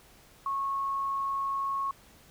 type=tone; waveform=sine; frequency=1097 Hz; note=C#6; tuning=18 cents flat; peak=-28 dBFS; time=0.46-1.91 s; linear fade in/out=2 ms; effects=pink hiss -57 dBFS RMS until 2.3 s